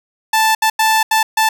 sawtooth tone bursts at uneven times, 880 Hz, A5, in tune, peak -7 dBFS, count 5, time 0.33-0.55 / 0.62-0.7 / 0.79-1.03 / 1.11-1.23 / 1.37-1.49 s, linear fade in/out 5 ms, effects none

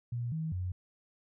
sine tone with pitch steps, 119.8 / 159.5 / 91.1 Hz, A#2 / D#3 / F#2, +48 / +43 / -26 cents, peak -32 dBFS, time 0.12-0.72 s, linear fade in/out 5 ms, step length 200 ms, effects none

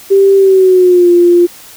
sine tone with pitch glide, 392 to 349.2 Hz, G4 to F4, 0 to 0 cents, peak -3 dBFS, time 0.1-1.47 s, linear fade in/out 20 ms, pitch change -200 cents, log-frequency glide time 0.36-1.1 s, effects white hiss -35 dBFS RMS until 1.76 s

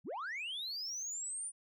sine linear sweep, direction up, 101.5 to 9470 Hz, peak -36 dBFS, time 0.04-1.52 s, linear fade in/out 50 ms, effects tanh soft clip ceiling -37 dBFS

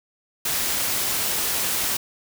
white noise, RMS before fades -24 dBFS, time 0.45-1.97 s, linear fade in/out 5 ms, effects none

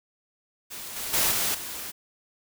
white noise with level steps, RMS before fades -38 / -33 / -23 / -26 / -36 dBFS, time 0.7-1.92 s, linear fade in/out 20 ms, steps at 0.96 / 1.13 / 1.31 / 1.54 s, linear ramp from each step 10 ms, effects none

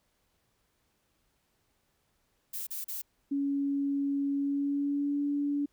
violet noise bursts, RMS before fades -37 dBFS, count 3, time 2.53-3.02 s, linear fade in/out 10 ms, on 140 ms, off 35 ms
sine tone with pitch glide, 280.2 to 286.9 Hz, C#4 to D4, +19 to -40 cents, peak -27 dBFS, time 3.31-5.66 s, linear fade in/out 10 ms, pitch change +41 cents, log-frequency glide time 4.36-5.22 s
effects pink hiss -74 dBFS RMS until 5.72 s

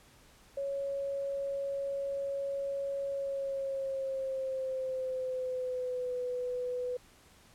sine tone with pitch glide, 554.4 to 496.8 Hz, C#5 to B4, 0 to +10 cents, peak -32 dBFS, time 0.57-6.97 s, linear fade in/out 5 ms, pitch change -190 cents, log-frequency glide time 3.1-6.22 s, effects pink hiss -60 dBFS RMS until 7.54 s + low-pass 12000 Hz 12 dB/octave

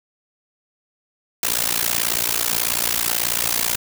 white noise with amplitude modulation, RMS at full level -17 dBFS, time 1.43-3.76 s, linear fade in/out 2 ms, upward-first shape sine, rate 58.3 Hz, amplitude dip 100%, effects none

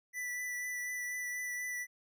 square tone with vibrato, 1975.5 Hz, B6, in tune, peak -37 dBFS, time 0.13-1.87 s, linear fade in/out 50 ms, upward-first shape triangle, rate 4.1 Hz, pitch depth 17 cents each way, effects none

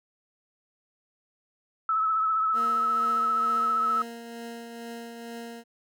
sine tone with vibrato, 1300 Hz, E6, 24 cents flat, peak -22 dBFS, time 1.89-4.02 s, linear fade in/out 2 ms, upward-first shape triangle, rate 15 Hz, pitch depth 39 cents each way
20% pulse tone with tremolo, 233.1 Hz, A#3, in tune, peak -31 dBFS, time 2.53-5.64 s, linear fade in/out 50 ms, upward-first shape triangle, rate 2.2 Hz, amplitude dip 40%
effects none

